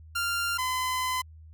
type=tone pair in turn; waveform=sawtooth; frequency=1392 / 1018.7 Hz; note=F6 / C6; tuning=-6 / -47 cents; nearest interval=perfect fourth; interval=541 cents; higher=first; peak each=-23 dBFS; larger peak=neither; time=0.15-0.58 / 0.58-1.22 s; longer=second; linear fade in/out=10 ms; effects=added 79 Hz sine -46 dBFS peak until 1.53 s